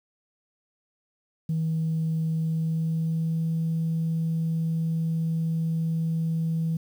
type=tone with pitch glide; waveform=sine; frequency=160.7 to 162.94 Hz; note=E3 to E3; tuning=-44 to -20 cents; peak=-22 dBFS; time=1.49-6.77 s; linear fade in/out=5 ms; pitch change=+24 cents; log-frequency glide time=2.36-3.5 s; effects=tanh soft clip ceiling -20 dBFS + 9-bit